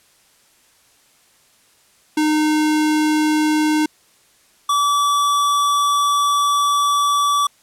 square tone pair in turn, 306.5 / 1151.9 Hz, D#4 / D6, -26 / -34 cents, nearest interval octave + major seventh, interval 2292 cents, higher second, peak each -15 dBFS, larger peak neither, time 2.17-3.86 / 4.69-7.47 s, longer second, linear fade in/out 5 ms, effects white hiss -55 dBFS RMS until 7.62 s + low-pass 11000 Hz 12 dB/octave

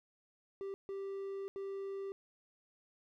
triangle tone bursts at uneven times, 392 Hz, G4, in tune, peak -37 dBFS, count 3, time 0.61-0.74 / 0.89-1.48 / 1.56-2.12 s, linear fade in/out 0 ms, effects none

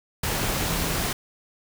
sine tone in noise, 169.8 Hz, F3, 48 cents flat, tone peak -31 dBFS, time 0.67-0.95 s, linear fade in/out 5 ms, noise pink, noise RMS -26 dBFS, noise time 0.23-1.13 s, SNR -8 dB, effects none

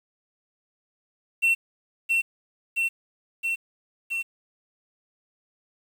triangle tone with echo, 2708 Hz, E7, 46 cents sharp, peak -16 dBFS, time 1.42-1.55 s, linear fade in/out 20 ms, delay 670 ms, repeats 4, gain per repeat -2 dB, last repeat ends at 4.23 s, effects 8-bit

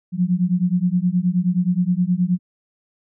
sine beating tone pair, 174.61 / 184.11 Hz, F3 / F#3, 0 / -8 cents, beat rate 9.5 Hz, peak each -19 dBFS, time 0.12-2.39 s, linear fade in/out 50 ms, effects none

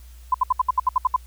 sine tone bursts, 1014 Hz, B5, 45 cents sharp, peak -14 dBFS, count 10, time 0.32-1.163 s, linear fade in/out 5 ms, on 24 ms, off 67 ms, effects added 60 Hz sine -41 dBFS peak until 1.26 s + white hiss -55 dBFS RMS until 1.26 s

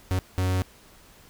45% pulse tone bursts at uneven times, 92.5 Hz, F#2, in tune, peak -22 dBFS, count 2, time 0.11-0.19 / 0.38-0.62 s, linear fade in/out 0 ms, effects pink hiss -53 dBFS RMS until 1.29 s

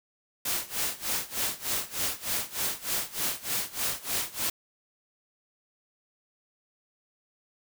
white noise with tremolo, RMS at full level -28 dBFS, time 0.45-4.5 s, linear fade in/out 5 ms, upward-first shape sine, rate 3.3 Hz, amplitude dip 90%, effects none

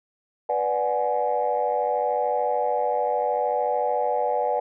sine chord, G# half-diminished seventh, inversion first, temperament equal with one note detuned, 493.9 / 587.3 / 740 / 840.7 Hz, B4 / D5 / F#5 / G#5, 0 / 0 / 0 / +21 cents, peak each -26 dBFS, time 0.49-4.6 s, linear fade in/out 5 ms, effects tanh soft clip ceiling -12 dBFS

